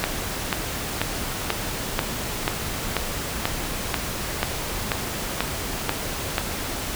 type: click train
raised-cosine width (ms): 0.3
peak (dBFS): -4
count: 14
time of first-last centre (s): 0.04-6.381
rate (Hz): 2.05
effects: pink hiss -29 dBFS RMS until 6.95 s